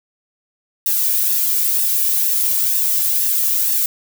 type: noise with flanger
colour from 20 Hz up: violet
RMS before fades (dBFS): -17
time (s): 0.86-3.86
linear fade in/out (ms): 2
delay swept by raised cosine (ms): 1.1 to 1.75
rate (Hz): 2.1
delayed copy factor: +0.5
effects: none